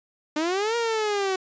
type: linear two-way sweep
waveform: sawtooth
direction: up then down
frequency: 295.5 to 474 to 372.6 Hz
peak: -19 dBFS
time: 0.36-1.36 s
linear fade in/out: 5 ms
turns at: 0.76 s
effects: resampled to 16000 Hz